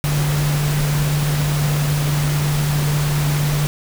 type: tone in noise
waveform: sine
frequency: 146.83 Hz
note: D3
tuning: in tune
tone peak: -16 dBFS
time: 0.04-3.67 s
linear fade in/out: 0 ms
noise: pink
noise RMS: -25 dBFS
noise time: 0.04-3.67 s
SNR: +6 dB
effects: none